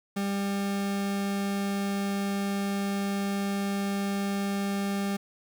40% pulse tone, 198.9 Hz, G3, 25 cents sharp, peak -26 dBFS, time 0.16-5.17 s, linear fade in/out 10 ms, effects 9-bit

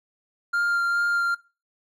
triangle tone with vibrato, 1396.9 Hz, F6, in tune, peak -19 dBFS, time 0.53-1.35 s, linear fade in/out 10 ms, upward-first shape sine, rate 2.4 Hz, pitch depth 10 cents each way, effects noise-tail reverb RT60 0.3 s tail -19 dB re dry

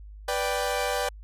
sawtooth chord, G major, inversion first, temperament equal, 493.9 / 587.3 / 784 Hz, B4 / D5 / G5, 0 / 0 / 0 cents, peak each -26 dBFS, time 0.28-1.09 s, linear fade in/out 5 ms, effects added 51 Hz sine -41 dBFS peak until 1.23 s + resampled to 32000 Hz

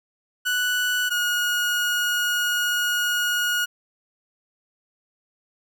30% pulse tone pair in turn, 1480 / 1443.7 Hz, F#6 / F#6, 0 / -43 cents, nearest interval unison, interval 43 cents, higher first, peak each -18 dBFS, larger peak neither, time 0.45-1.1 / 1.1-3.66 s, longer second, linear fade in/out 20 ms, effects none

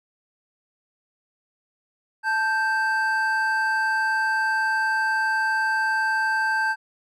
triangle tone pair together, 879.3 / 1568 Hz, A5 / G6, -1 / 0 cents, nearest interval minor seventh, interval 1001 cents, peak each -23 / -20 dBFS, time 2.23-6.76 s, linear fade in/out 50 ms, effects none

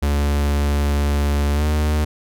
45% pulse tone with pitch glide, 72.1 to 75.42 Hz, D2 to D2, -31 to +47 cents, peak -16 dBFS, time 0.02-2.05 s, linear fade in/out 10 ms, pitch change +78 cents, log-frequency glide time 1.53-1.64 s, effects none

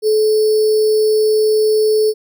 sine tone with sample-and-hold, 430.7 Hz, A4, 37 cents flat, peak -10 dBFS, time 0.02-2.14 s, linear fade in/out 50 ms, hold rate 4900 Hz, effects none

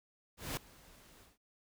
pink noise with ADSR envelope, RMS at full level -37 dBFS, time 0.37-1.38 s, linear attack 200 ms, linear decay 3 ms, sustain -23 dB, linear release 160 ms, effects none

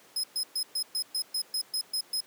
sawtooth tone bursts, 5110 Hz, D#8, 45 cents sharp, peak -25 dBFS, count 11, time 0.16-2.207 s, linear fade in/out 5 ms, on 77 ms, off 120 ms, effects pink hiss -56 dBFS RMS until 2.26 s + high-pass 300 Hz 12 dB/octave

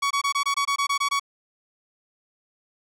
sawtooth tone bursts, 1124 Hz, C#6, 24 cents sharp, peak -17 dBFS, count 11, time 0.02-1.197 s, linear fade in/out 10 ms, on 87 ms, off 22 ms, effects low-pass 9000 Hz 12 dB/octave

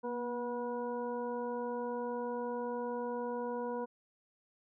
harmonic tone with a mistuned harmonic, 242.7 Hz, B3, 30 cents flat, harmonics 1 / 2 / 3 / 4 / 6, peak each -41 / -37 / -49 / -41 / -53 dBFS, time 0.03-3.86 s, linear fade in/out 20 ms, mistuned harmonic 1, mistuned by -27 cents, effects none

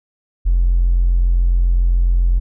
triangle tone with tanh clipping, 43.65 Hz, F1, in tune, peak -10 dBFS, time 0.45-2.4 s, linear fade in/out 20 ms, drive 1 dB, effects none

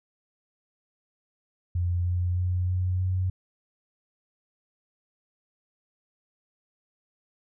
sine tone with pitch steps, 87.9 / 89.02 / 90.16 / 91.32 / 92.48 Hz, F2 / F2 / F#2 / F#2 / F#2, +12 / +34 / -44 / -22 / 0 cents, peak -23 dBFS, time 1.75-3.3 s, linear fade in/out 5 ms, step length 310 ms, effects none

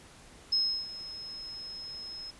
sine tone with ADSR envelope, 5160 Hz, E8, 38 cents flat, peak -23 dBFS, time 0.52-2.31 s, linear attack 9 ms, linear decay 330 ms, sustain -16 dB, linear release 11 ms, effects pink hiss -54 dBFS RMS until 2.39 s + resampled to 24000 Hz

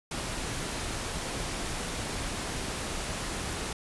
pink noise, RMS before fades -34 dBFS, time 0.11-3.73 s, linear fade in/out 5 ms, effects resampled to 24000 Hz

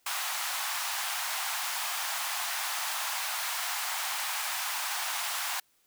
pink high-pass noise, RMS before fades -33 dBFS, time 0.06-5.6 s, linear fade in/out 5 ms, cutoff 740 Hz, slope 48 dB/octave, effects white hiss -69 dBFS RMS until 5.86 s

